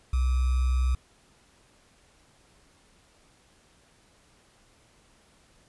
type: tone with sample-and-hold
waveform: sine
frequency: 63.7 Hz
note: C2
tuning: 46 cents flat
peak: -21 dBFS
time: 0.13-0.95 s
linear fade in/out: 5 ms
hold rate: 1225 Hz
effects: pink hiss -61 dBFS RMS until 5.68 s + resampled to 24000 Hz